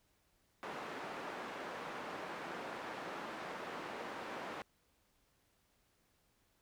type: band-pass noise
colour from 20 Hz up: white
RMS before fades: -45 dBFS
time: 0.63-4.62 s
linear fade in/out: 0 ms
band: 220 to 1300 Hz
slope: 12 dB/octave
effects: pink hiss -75 dBFS RMS until 6.61 s